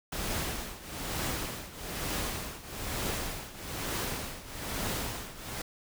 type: noise with tremolo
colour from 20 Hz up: pink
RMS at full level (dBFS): -32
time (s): 0.12-5.62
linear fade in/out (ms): 5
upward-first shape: triangle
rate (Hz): 1.1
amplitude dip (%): 85
effects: none